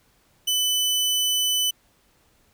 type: tone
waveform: sawtooth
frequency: 3000 Hz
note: F#7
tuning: 23 cents sharp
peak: -17 dBFS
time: 0.47-1.71 s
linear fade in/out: 10 ms
effects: pink hiss -62 dBFS RMS until 2.53 s